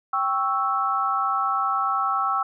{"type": "chord", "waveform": "sine", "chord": "C# diminished", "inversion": "second", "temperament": "equal", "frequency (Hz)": [784, 1108.7, 1318.5], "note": ["G5", "C#6", "E6"], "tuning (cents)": [0, 0, 0], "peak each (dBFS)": [-27, -26, -23], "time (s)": [0.13, 2.43], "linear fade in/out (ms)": 5, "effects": []}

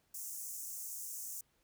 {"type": "high-pass noise", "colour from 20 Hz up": "pink", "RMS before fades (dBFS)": -44, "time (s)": [0.14, 1.41], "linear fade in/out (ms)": 5, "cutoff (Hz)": 6200, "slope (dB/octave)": 48, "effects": ["pink hiss -75 dBFS RMS until 1.63 s"]}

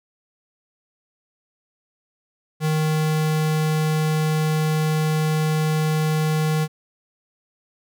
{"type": "tone", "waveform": "square", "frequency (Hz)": 155.56, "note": "D#3", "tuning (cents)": 0, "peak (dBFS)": -19, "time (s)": [2.6, 6.68], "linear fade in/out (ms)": 50, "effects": []}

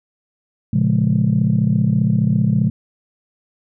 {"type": "chord", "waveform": "sine", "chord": "Bb minor seventh", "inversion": "none", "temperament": "just", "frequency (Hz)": [116.54, 139.85, 174.81, 209.8], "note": ["Bb2", "Db3", "F3", "Ab3"], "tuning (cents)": [0, 16, 2, 18], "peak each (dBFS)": -18, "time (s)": [0.73, 2.7], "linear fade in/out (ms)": 5, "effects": ["tanh soft clip ceiling -5 dBFS"]}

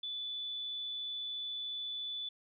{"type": "tone", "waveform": "sine", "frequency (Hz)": 3477, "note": "A7", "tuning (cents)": -21, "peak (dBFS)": -37, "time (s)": [0.03, 2.29], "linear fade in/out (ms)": 5, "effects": []}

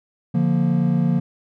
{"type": "chord", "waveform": "triangle", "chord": "Bb major", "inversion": "first", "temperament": "just", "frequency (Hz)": [145.68, 174.81, 233.1], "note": ["D3", "F3", "Bb3"], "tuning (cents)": [-14, 2, 0], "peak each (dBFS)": [-19, -17, -20], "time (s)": [0.34, 1.2], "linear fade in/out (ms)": 10, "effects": []}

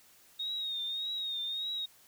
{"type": "tone with vibrato", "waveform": "sine", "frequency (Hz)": 3729, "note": "A#7", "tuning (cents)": 0, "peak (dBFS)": -33, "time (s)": [0.39, 1.86], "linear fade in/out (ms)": 10, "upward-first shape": "triangle", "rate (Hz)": 1.7, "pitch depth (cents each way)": 71, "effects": ["white hiss -61 dBFS RMS until 2.07 s"]}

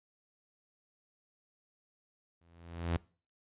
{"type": "tone with exponential growth", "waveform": "sawtooth", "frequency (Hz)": 84.7, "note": "E2", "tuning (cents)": 48, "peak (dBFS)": -24, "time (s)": [2.41, 2.97], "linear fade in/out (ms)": 5, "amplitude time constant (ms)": 120, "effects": ["noise-tail reverb RT60 0.4 s tail -23 dB re dry", "resampled to 8000 Hz"]}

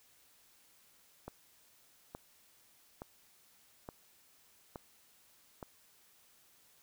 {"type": "click train", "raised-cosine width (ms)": 1, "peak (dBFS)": -29, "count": 6, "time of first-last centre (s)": [1.28, 5.628], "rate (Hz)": 1.15, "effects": ["white hiss -66 dBFS RMS until 6.82 s"]}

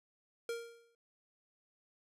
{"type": "tone with exponential decay", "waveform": "square", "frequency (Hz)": 466.2, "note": "A#4", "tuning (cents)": 0, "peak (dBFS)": -35, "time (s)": [0.49, 0.95], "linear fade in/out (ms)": 2, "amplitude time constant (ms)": 100, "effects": ["low-pass 12000 Hz 12 dB/octave"]}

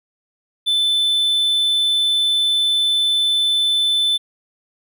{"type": "tone", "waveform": "triangle", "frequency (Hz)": 3520, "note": "A7", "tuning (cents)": 0, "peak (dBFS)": -13, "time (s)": [0.66, 4.18], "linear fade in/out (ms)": 20, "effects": []}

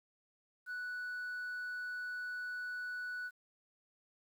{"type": "tone", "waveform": "sine", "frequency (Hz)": 1480, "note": "F#6", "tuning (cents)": 0, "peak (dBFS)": -36, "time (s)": [0.66, 3.31], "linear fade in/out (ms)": 50, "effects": ["tanh soft clip ceiling -38 dBFS", "11-bit"]}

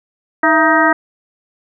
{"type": "harmonic tone with a mistuned harmonic", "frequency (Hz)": 314.2, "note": "D#4", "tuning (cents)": 17, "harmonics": [1, 2, 3, 4, 5, 6], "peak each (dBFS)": [-16, -16, -16, -16, -16, -16], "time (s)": [0.43, 0.93], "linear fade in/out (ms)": 5, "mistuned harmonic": 2, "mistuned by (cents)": 100, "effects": []}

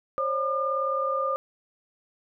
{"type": "tone cluster", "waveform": "sine", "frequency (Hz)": [535, 574, 1206], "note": ["C5", "D5", "D6"], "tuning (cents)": [38, -40, 46], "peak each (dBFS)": [-28, -35, -26], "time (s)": [0.18, 1.36], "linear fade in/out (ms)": 0, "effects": []}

